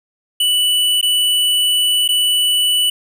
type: tone with dropouts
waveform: square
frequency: 2967 Hz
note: F#7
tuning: 4 cents sharp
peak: -13 dBFS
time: 0.4-2.9 s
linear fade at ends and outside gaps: 5 ms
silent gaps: 1.013-1.027 / 2.079-2.088 s
effects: none